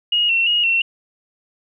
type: tone with vibrato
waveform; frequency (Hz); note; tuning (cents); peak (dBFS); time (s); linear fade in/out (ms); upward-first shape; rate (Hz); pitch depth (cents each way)
sine; 2794; F7; 0; -14; 0.12-0.82; 5; square; 2.9; 50
effects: none